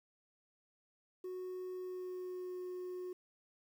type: tone with pitch glide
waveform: sine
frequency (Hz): 367.8 to 363.4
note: F#4 to F#4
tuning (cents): -10 to -31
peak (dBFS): -38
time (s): 1.24-3.13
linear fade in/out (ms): 5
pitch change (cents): -21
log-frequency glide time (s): 1.74-2.61
effects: tanh soft clip ceiling -40 dBFS + 11-bit